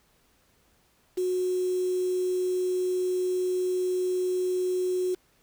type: tone with quantisation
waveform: sine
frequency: 365.9 Hz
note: F#4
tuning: 19 cents flat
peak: -24 dBFS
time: 1.17-5.15 s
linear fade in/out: 10 ms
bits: 7
effects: pink hiss -65 dBFS RMS until 5.42 s